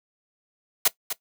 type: noise with echo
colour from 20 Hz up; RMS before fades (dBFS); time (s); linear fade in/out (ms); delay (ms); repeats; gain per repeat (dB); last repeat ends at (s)
white; -18; 0.85-0.88; 5; 250; 1; -10; 1.13
effects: noise-tail reverb RT60 0.1 s tail -18 dB re dry + high-pass 200 Hz 12 dB/octave